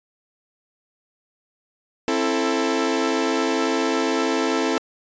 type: tone cluster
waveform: sawtooth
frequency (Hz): 265.7 / 333 / 441.1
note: C4 / E4 / A4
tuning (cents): +27 / +18 / +4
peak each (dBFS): -20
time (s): 2.08-4.78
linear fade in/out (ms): 0
effects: resampled to 16000 Hz